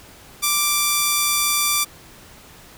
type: tone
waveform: 5% pulse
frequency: 1174.7 Hz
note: D6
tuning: in tune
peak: -5 dBFS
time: 0.42-1.85 s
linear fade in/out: 20 ms
effects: pink hiss -45 dBFS RMS until 2.77 s